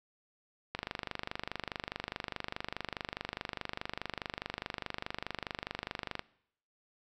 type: click train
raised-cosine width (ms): 0.3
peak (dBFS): -19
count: 136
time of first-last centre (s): 0.75-6.194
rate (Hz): 24.8
effects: noise-tail reverb RT60 0.7 s tail -21 dB re dry